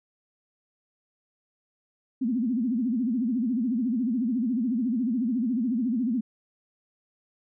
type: tone with vibrato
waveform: sine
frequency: 240 Hz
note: B3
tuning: 49 cents flat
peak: -23 dBFS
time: 2.21-6.21 s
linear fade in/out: 10 ms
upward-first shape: sine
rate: 14 Hz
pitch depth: 190 cents each way
effects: none